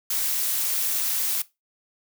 blue noise with amplitude modulation, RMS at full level -22 dBFS, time 0.1-1.42 s, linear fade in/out 5 ms, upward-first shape sine, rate 294 Hz, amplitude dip 65%, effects noise-tail reverb RT60 0.2 s tail -18 dB re dry

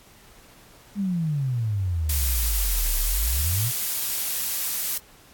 sine exponential two-way sweep, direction down then up, 208.6 to 34 to 128.8 Hz, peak -22 dBFS, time 0.95-3.72 s, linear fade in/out 50 ms, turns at 2.99 s
blue noise, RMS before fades -26 dBFS, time 2.09-4.98 s, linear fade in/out 5 ms
effects pink hiss -52 dBFS RMS until 5.33 s + AAC 64 kbps

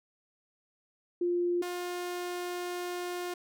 sine / sawtooth tone pair in turn, 350.6 / 355.3 Hz, F4 / F4, +7 / +30 cents, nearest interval unison, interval 23 cents, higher second, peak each -26 / -30 dBFS, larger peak first, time 1.21-1.62 / 1.62-3.34 s, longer second, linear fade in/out 5 ms, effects none

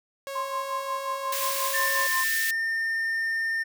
sawtooth tone, 549 Hz, C#5, 17 cents flat, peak -29 dBFS, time 0.27-2.07 s, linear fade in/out 0 ms
sine tone with tremolo, 1046.5 Hz, C6, in tune, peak -26 dBFS, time 0.35-2.24 s, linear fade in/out 5 ms, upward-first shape sine, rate 5.6 Hz, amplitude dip 75%
white high-pass noise, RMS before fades -30 dBFS, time 1.32-2.51 s, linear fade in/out 5 ms, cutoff 1500 Hz, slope 48 dB/octave
triangle tone with pitch glide, 1786 to 1810.9 Hz, A6 to A6, +25 to +49 cents, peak -23 dBFS, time 1.73-3.64 s, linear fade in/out 20 ms, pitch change +24 cents, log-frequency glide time 2.03-2.56 s
effects none

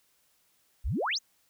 sine exponential sweep, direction up, 41.2 to 7040 Hz, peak -27 dBFS, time 0.84-1.19 s, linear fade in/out 20 ms, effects white hiss -69 dBFS RMS until 1.49 s

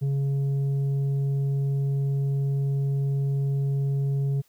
triangle tone with tanh clipping, 138.59 Hz, C#3, in tune, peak -23 dBFS, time 0.01-4.42 s, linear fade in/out 20 ms, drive 9 dB, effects white hiss -64 dBFS RMS until 4.48 s

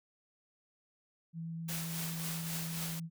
sine tone with vibrato, 164.81 Hz, E3, in tune, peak -38 dBFS, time 1.33-3.1 s, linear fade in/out 50 ms, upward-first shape triangle, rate 8 Hz, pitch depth 8 cents each way
white noise with tremolo, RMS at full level -39 dBFS, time 1.68-3 s, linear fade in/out 10 ms, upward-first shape triangle, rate 3.7 Hz, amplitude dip 50%
effects none

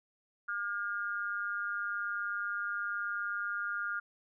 sine tone with amplitude modulation, 1414 Hz, F6, 21 cents sharp, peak -29 dBFS, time 0.48-4 s, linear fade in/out 10 ms, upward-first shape sine, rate 199 Hz, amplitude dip 85%, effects none

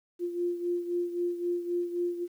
sine beating tone pair, 349.2 / 353 Hz, F4 / F4, 0 / +19 cents, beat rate 3.8 Hz, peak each -29 / -35 dBFS, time 0.19-2.28 s, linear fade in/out 50 ms, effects 10-bit

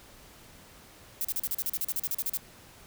violet noise bursts, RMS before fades -30 dBFS, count 16, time 1.21-2.371 s, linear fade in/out 0 ms, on 36 ms, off 39 ms, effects pink hiss -53 dBFS RMS until 2.86 s

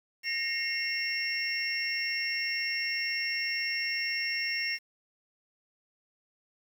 sine tone cluster, 1846 / 2150 / 2738 / 5480 Hz, A#6 / C7 / F7 / F8, -17 / +47 / -35 / -34 cents, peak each -36 / -33 / -36 / -34 dBFS, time 0.23-4.79 s, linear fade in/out 50 ms, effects 9-bit

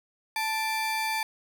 35% pulse tone pair together, 880 / 2349 Hz, A5 / D7, 0 / 0 cents, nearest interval octave + perfect fourth, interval 1700 cents, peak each -27 / -29 dBFS, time 0.36-1.23 s, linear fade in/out 2 ms, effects none

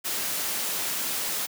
white noise, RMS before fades -29 dBFS, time 0.04-1.47 s, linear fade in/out 20 ms, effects high-pass 150 Hz 12 dB/octave

